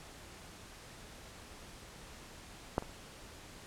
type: clicks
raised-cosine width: 1 ms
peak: -15 / -30 dBFS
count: 2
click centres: 2.781 / 2.824 s
effects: pink hiss -52 dBFS RMS until 3.66 s + low-pass 10000 Hz 12 dB/octave